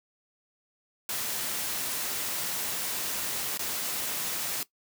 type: noise with dropouts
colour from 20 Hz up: white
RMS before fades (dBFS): -32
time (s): 1.09-4.63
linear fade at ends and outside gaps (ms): 1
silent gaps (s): 3.574-3.593
effects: noise-tail reverb RT60 0.1 s tail -18 dB re dry + high-pass 100 Hz 12 dB/octave